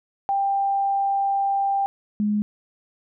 sine tone pair in turn, 791 / 209 Hz, G5 / G#3, +15 / +11 cents, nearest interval octave + major seventh, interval 2304 cents, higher first, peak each -19 dBFS, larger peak neither, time 0.29-1.86 / 2.2-2.42 s, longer first, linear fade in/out 0 ms, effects none

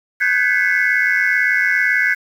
sine tone cluster, 1506 / 1584 / 1691 / 2004 / 2187 Hz, F#6 / G6 / G#6 / B6 / C#7, +30 / +18 / +31 / +25 / -24 cents, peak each -19 dBFS, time 0.2-2.15 s, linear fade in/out 20 ms, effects tanh soft clip ceiling -6 dBFS + 7-bit

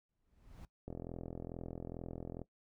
brown noise with exponential growth, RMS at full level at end -48 dBFS, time 0.09-0.65 s, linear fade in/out 1 ms, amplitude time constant 120 ms
click train, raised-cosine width 2 ms, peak -30 dBFS, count 66, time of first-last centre 0.88-2.417 s, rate 42.3 Hz
effects noise-tail reverb RT60 0.1 s tail -17 dB re dry

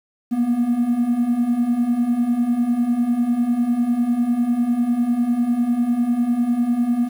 triangle beating tone pair, 233.1 / 243.1 Hz, A#3 / B3, 0 / -27 cents, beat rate 10 Hz, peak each -20 / -15 dBFS, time 0.31-7.09 s, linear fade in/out 20 ms, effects tanh soft clip ceiling -9 dBFS + 8-bit

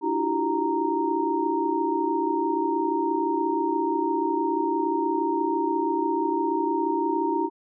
sine tone cluster, 295 / 329.4 / 355.5 / 386.4 / 929 Hz, D4 / E4 / F4 / G4 / A#5, +8 / -1 / +31 / -25 / -6 cents, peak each -30 / -27 / -33 / -29 / -26 dBFS, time 0.01-7.5 s, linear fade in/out 50 ms, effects none

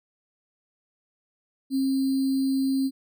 sine tone with sample-and-hold, 268.2 Hz, C4, 43 cents sharp, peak -21 dBFS, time 1.7-2.91 s, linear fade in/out 50 ms, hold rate 4410 Hz, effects none

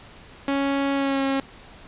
sawtooth tone with pitch glide, 277.2 to 271.5 Hz, C#4 to C#4, 0 to -36 cents, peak -17 dBFS, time 0.48-1.4 s, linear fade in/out 2 ms, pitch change -36 cents, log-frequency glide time 0.94-1.23 s, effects pink hiss -46 dBFS RMS until 1.87 s + resampled to 8000 Hz

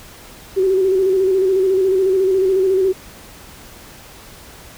sine tone with vibrato, 379.7 Hz, F#4, 45 cents sharp, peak -12 dBFS, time 0.56-2.93 s, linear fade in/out 20 ms, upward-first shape square, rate 14 Hz, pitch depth 38 cents each way, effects pink hiss -40 dBFS RMS until 4.77 s

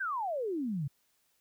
sine exponential sweep, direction down, 1628 to 130.81 Hz, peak -31 dBFS, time 0-0.88 s, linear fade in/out 10 ms, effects white hiss -73 dBFS RMS until 1.4 s

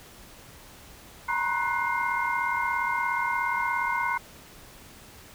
sine tone cluster, 936 / 973 / 1066 / 1486 / 2116 Hz, A#5 / B5 / C6 / F#6 / C7, +7 / -26 / +32 / +7 / +19 cents, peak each -31 dBFS, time 1.28-4.18 s, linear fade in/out 10 ms, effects pink hiss -49 dBFS RMS until 5.34 s

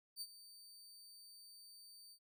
sawtooth tone with ADSR envelope, 4600 Hz, D8, 37 cents flat, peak -39 dBFS, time 0.16-2.19 s, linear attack 53 ms, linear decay 48 ms, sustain -15 dB, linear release 69 ms, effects none

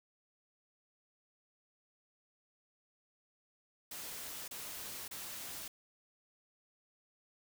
white noise bursts, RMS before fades -45 dBFS, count 3, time 3.91-5.68 s, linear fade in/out 5 ms, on 570 ms, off 30 ms, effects none

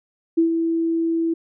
sine tone with ADSR envelope, 330.1 Hz, E4, 2 cents sharp, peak -12 dBFS, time 0.37-1.34 s, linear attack 13 ms, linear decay 110 ms, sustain -6 dB, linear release 9 ms, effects none

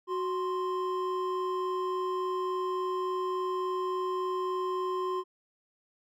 triangle tone pair together, 370 / 1046.5 Hz, F#4 / C6, 0 / 0 cents, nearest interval octave + tritone, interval 1800 cents, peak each -29 / -31 dBFS, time 0.07-5.24 s, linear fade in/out 50 ms, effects none

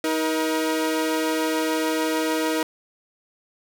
sawtooth tone pair together, 316 / 477.4 Hz, D#4 / A#4, +27 / +41 cents, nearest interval perfect fifth, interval 714 cents, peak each -19 / -22 dBFS, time 0.04-2.63 s, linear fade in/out 2 ms, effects none

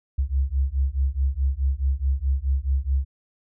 sine beating tone pair, 65.41 / 70.11 Hz, C2 / C#2, 0 / +20 cents, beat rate 4.7 Hz, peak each -23 dBFS, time 0.18-3.05 s, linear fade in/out 10 ms, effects none

